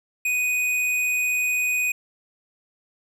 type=tone with tanh clipping; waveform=sine; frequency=2489 Hz; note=D#7; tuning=in tune; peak=-22 dBFS; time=0.25-1.92 s; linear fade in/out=5 ms; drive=15 dB; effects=none